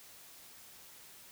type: silence
effects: white hiss -55 dBFS RMS until 1.31 s